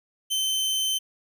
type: tone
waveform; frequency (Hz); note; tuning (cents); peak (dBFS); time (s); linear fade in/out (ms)
sawtooth; 3083; G7; -29; -20; 0.3-0.99; 20
effects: none